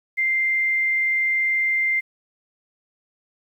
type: tone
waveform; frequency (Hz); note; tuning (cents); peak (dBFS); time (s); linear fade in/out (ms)
sine; 2093; C7; 0; -18; 0.17-2.01; 20
effects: 9-bit